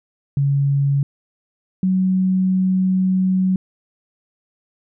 sine tone pair in turn, 140 / 186.88 Hz, C#3 / F#3, +18 / +18 cents, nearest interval perfect fourth, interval 500 cents, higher second, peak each -14 dBFS, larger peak neither, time 0.37-1.03 / 1.83-3.56 s, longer second, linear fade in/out 2 ms, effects none

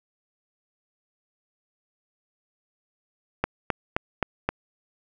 click train, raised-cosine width 0.5 ms, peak -7 dBFS, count 5, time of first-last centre 3.44-4.49 s, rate 3.81 Hz, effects none

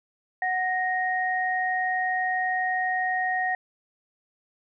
sine tone pair together, 740 / 1866.1 Hz, F#5 / A#6, 0 / +1 cents, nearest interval octave + major third, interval 1601 cents, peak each -26 dBFS, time 0.42-3.55 s, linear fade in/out 2 ms, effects none

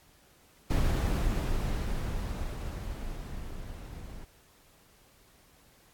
brown noise with level ramp, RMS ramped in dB -25 to -44 dBFS, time 0.7-4.25 s, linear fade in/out 10 ms, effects pink hiss -61 dBFS RMS until 5.93 s + AAC 64 kbps

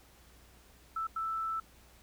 sine tone bursts at uneven times, 1321 Hz, E6, 3 cents sharp, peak -32 dBFS, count 2, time 0.96-1.07 / 1.16-1.6 s, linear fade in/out 5 ms, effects added 60 Hz sine -61 dBFS peak until 2.02 s + pink hiss -61 dBFS RMS until 2.02 s

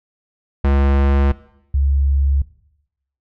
square / sine tone pair in turn, 69.3 / 69.3 Hz, C#2 / C#2, 0 / 0 cents, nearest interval unison, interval 0 cents, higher neither, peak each -13 dBFS, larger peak neither, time 0.64-1.32 / 1.74-2.42 s, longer neither, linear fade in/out 5 ms, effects noise-tail reverb RT60 0.8 s tail -18 dB re dry + low-pass 2000 Hz 12 dB/octave

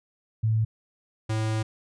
sine / square tone pair in turn, 110.5 / 109.74 Hz, A2 / A2, +8 / -4 cents, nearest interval unison, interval 12 cents, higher first, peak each -20 / -25 dBFS, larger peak first, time 0.43-0.65 / 1.29-1.63 s, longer second, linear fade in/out 10 ms, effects resampled to 22050 Hz

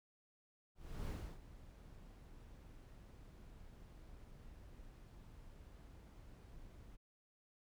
brown noise with ADSR envelope, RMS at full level -42 dBFS, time 0.75-6.97 s, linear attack 330 ms, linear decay 310 ms, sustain -15 dB, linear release 21 ms, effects none

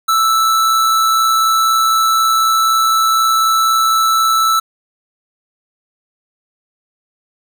square tone with amplitude modulation, 1318.5 Hz, E6, in tune, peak -10 dBFS, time 0.08-4.6 s, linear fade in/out 10 ms, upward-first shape sine, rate 124 Hz, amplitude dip 25%, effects none

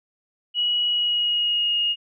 sine tone with pitch glide, 2916 to 2858 Hz, F#7 to F7, -26 to +39 cents, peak -19 dBFS, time 0.54-1.96 s, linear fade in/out 50 ms, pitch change -35 cents, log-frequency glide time 0.88-1.78 s, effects none

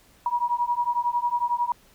sine beating tone pair, 956 / 967 Hz, A#5 / B5, +43 / -37 cents, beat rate 11 Hz, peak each -25 dBFS, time 0.26-1.72 s, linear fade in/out 2 ms, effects pink hiss -57 dBFS RMS until 1.94 s

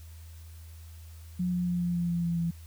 sine tone with pitch steps, 179.5 / 177.85 / 176.21 / 174.59 / 172.99 / 171.39 / 169.82 / 168.26 Hz, F3 / F3 / F3 / F3 / F3 / F3 / F3 / E3, +48 / +32 / +16 / 0 / -16 / -32 / -48 / +36 cents, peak -26 dBFS, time 1.39-2.51 s, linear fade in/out 10 ms, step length 140 ms, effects added 81 Hz sine -44 dBFS peak until 2.66 s + white hiss -58 dBFS RMS until 2.66 s

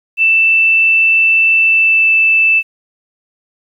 sine tone with pitch glide, 2657 to 2642 Hz, E7 to E7, +13 to +3 cents, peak -7 dBFS, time 0.17-2.63 s, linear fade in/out 50 ms, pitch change -10 cents, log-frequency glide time 1.62-2.11 s, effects 8-bit

